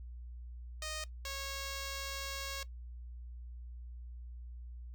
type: tone pair in turn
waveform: 5% pulse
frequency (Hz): 620 / 548.3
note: D#5 / C#5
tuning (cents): -6 / -19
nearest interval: major second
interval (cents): 213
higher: first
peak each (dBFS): -28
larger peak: neither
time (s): 0.82-1.04 / 1.25-2.63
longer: second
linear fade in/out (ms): 2
effects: noise-tail reverb RT60 0.1 s tail -17 dB re dry + added 60 Hz sine -44 dBFS peak until 4.94 s